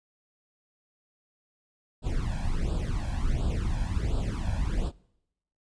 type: noise with flanger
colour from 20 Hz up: brown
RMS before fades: -28 dBFS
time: 2.02-4.92 s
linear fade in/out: 50 ms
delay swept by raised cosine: 0.24 to 1.24 ms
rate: 1.4 Hz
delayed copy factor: +0.95
effects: noise-tail reverb RT60 0.8 s tail -23 dB re dry + resampled to 22050 Hz